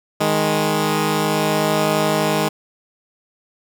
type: tone pair together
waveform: 10% pulse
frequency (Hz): 155.56 / 207.6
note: D#3 / G#3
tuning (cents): 0 / 0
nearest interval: perfect fourth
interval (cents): 500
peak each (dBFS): -11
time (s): 0.2-2.49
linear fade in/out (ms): 10
effects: none